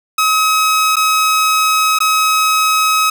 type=tone with dropouts; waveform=sawtooth; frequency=1275 Hz; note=D#6; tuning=42 cents sharp; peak=-7 dBFS; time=0.18-3.1 s; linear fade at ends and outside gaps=5 ms; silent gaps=0.958-0.966 / 1.988-2.003 s; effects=none